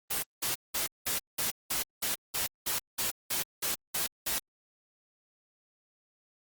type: noise bursts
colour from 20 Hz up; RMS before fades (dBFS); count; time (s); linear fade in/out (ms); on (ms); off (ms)
white; -31; 14; 0.1-4.39; 10; 130; 190
effects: Opus 24 kbps